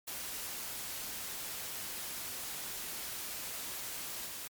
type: noise with level steps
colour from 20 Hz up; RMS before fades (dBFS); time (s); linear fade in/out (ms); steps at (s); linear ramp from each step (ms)
white; -41 / -43; 0.07-4.48; 10; 4.26; 2
effects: MP3 96 kbps